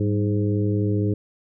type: harmonic tone with a mistuned harmonic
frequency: 103.83 Hz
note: G#2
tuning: in tune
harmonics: 1 / 2 / 3 / 4 / 5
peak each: -21 / -27 / -26 / -28 / -36 dBFS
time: 0-1.14 s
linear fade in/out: 5 ms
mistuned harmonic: 2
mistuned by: -92 cents
effects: none